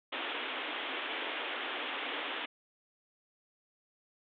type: band-pass noise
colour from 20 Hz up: white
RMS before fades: -38 dBFS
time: 0.12-2.46 s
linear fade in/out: 10 ms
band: 250 to 3500 Hz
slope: 96 dB/octave
effects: none